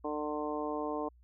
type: harmonic tone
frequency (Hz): 150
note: D3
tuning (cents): +37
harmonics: 2 / 3 / 4 / 5 / 6 / 7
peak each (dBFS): -38 / -38 / -40 / -42 / -43 / -41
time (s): 0.04-1.09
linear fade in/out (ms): 10
effects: added 60 Hz sine -58 dBFS peak until 1.23 s